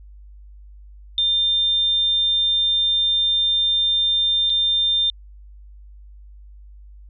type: tone with dropouts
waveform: sine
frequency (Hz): 3600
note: A7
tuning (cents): +39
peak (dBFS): -16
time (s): 1.18-5.1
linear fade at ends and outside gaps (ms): 1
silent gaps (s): 4.497-4.501
effects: added 50 Hz sine -40 dBFS peak until 7.09 s